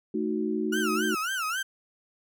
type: chord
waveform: sine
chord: D# diminished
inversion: second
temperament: equal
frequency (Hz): 220 / 311.1 / 370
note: A3 / D#4 / F#4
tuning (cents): 0 / 0 / 0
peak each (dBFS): -30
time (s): 0.14-1.15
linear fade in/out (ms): 5
type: tone with vibrato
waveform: 35% pulse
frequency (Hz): 1407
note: F6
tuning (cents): +12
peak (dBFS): -26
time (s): 0.72-1.63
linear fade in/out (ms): 10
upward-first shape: sine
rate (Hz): 3.7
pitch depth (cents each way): 200
effects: none